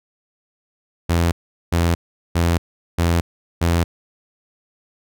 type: tone bursts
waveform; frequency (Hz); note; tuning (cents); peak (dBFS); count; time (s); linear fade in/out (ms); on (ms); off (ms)
sawtooth; 84.9; F2; -48; -11; 5; 1.09-3.84; 10; 230; 400
effects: none